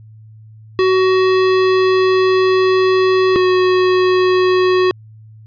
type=tone pair in turn; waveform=square; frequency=374.5 / 368.5 Hz; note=F#4 / F#4; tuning=+21 / -7 cents; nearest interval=unison; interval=28 cents; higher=first; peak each=-11 dBFS; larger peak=neither; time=0.79-3.36 / 3.36-4.91 s; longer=first; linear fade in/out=0 ms; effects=added 109 Hz sine -37 dBFS peak until 5.46 s + resampled to 11025 Hz